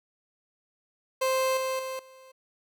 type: tone with level steps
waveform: 30% pulse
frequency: 523.3 Hz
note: C5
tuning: in tune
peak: -21 / -25 / -30 / -47 dBFS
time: 1.21-2.32 s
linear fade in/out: 10 ms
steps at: 1.57 / 1.79 / 1.99 s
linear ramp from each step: 2 ms
effects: none